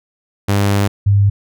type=tone pair in turn; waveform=sawtooth / sine; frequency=100.5 / 100.5 Hz; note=G2 / G2; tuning=+44 / +44 cents; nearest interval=unison; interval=0 cents; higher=neither; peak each=-8 dBFS; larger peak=neither; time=0.48-0.88 / 1.06-1.3 s; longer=first; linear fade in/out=10 ms; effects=none